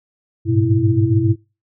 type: tone cluster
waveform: sine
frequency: 101 / 108.1 / 123.2 / 329.3 Hz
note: G#2 / A2 / B2 / E4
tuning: -48 / -30 / -4 / -2 cents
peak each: -18 dBFS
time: 0.45-1.36 s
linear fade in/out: 50 ms
effects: noise-tail reverb RT60 0.3 s tail -25 dB re dry